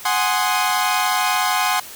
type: chord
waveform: sawtooth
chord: Ab dominant seventh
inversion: third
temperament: equal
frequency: 740 / 830.6 / 1046.5 / 1244.5 Hz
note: Gb5 / Ab5 / C6 / Eb6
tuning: 0 / 0 / 0 / 0 cents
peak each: -18 / -19 / -18 / -22 dBFS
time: 0.05-1.8 s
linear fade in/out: 5 ms
effects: white hiss -37 dBFS RMS until 1.95 s